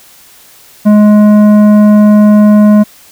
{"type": "tone with tanh clipping", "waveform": "sine", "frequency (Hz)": 209.7, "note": "G#3", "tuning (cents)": 17, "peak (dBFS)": -3, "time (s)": [0.85, 2.84], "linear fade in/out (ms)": 20, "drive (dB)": 11, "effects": ["white hiss -39 dBFS RMS until 3.11 s"]}